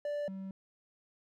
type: tone pair in turn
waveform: triangle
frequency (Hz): 585 / 192.03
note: D5 / G3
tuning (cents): -7 / -35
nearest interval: octave + perfect fifth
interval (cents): 1928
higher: first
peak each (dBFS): -31 / -37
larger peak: first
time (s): 0.05-0.28 / 0.28-0.51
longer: neither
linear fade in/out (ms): 2
effects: none